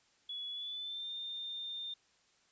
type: tone with pitch glide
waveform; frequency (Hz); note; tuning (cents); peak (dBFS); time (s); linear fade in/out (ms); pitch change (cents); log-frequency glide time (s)
sine; 3392 to 3615; G#7 to A7; +36 to +46; -39; 0.29-1.94; 5; +110; 0.5-1.11
effects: white hiss -70 dBFS RMS until 2.51 s + resampled to 16000 Hz